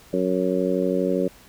harmonic tone, 92.4 Hz, F#2, 2 cents flat, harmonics 2 / 3 / 4 / 5 / 6, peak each -26 / -26 / -26 / -26 / -26 dBFS, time 0.13-1.28 s, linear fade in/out 5 ms, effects pink hiss -50 dBFS RMS until 1.48 s

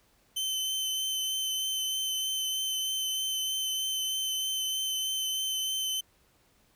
sawtooth tone with vibrato, 3070 Hz, G7, 37 cents flat, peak -26 dBFS, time 0.36-6.01 s, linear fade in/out 10 ms, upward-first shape triangle, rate 3.2 Hz, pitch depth 11 cents each way, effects pink hiss -66 dBFS RMS until 6.75 s

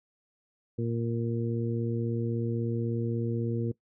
harmonic tone, 116.3 Hz, A#2, 4 cents flat, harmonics 1 / 2 / 3 / 4, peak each -30 / -33 / -35 / -36 dBFS, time 0.78-3.72 s, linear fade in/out 10 ms, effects noise-tail reverb RT60 0.1 s tail -20 dB re dry

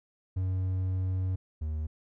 triangle tone pair in turn, 93.2 / 77.36 Hz, F#2 / D#2, +13 / -9 cents, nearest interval minor third, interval 322 cents, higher first, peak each -25 / -28 dBFS, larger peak first, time 0.36-1.36 / 1.61-1.87 s, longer first, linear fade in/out 10 ms, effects none

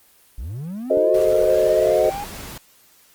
triangle linear sweep, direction up, 46.06 to 830 Hz, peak -25 dBFS, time 0.38-2.24 s, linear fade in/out 0 ms
sine chord, F# diminished seventh, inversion none, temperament equal, 370 / 440 / 523.3 / 622.3 Hz, F#4 / A4 / C5 / Eb5, 0 / 0 / 0 / 0 cents, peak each -23 / -21 / -20 / -17 dBFS, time 0.9-2.1 s, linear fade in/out 5 ms
click, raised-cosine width 3 ms, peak -23 dBFS, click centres 0.973 s
pink noise, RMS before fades -35 dBFS, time 1.14-2.58 s, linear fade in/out 5 ms
effects white hiss -54 dBFS RMS until 3.14 s + Opus 24 kbps

